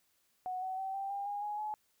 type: tone with pitch steps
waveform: sine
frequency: 738 / 753.1 / 768.5 / 784.1 / 800.2 / 816.5 / 833.2 / 850.2 Hz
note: F#5 / F#5 / G5 / G5 / G5 / G#5 / G#5 / G#5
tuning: -5 / +30 / -35 / 0 / +35 / -30 / +5 / +40 cents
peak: -35 dBFS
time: 0.46-1.74 s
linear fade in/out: 0 ms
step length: 160 ms
effects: white hiss -74 dBFS RMS until 2 s